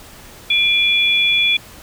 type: tone pair together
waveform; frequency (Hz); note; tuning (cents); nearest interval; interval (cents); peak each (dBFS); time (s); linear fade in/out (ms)
sine; 2387 / 3411; D7 / G#7; +28 / +46; tritone; 618; -15; 0.5-1.57; 5
effects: pink hiss -40 dBFS RMS until 1.82 s